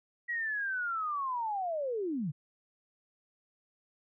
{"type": "linear sweep", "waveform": "sine", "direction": "down", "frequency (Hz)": [1932, 129.1], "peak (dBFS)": -31, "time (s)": [0.28, 2.32], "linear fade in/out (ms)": 20, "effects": []}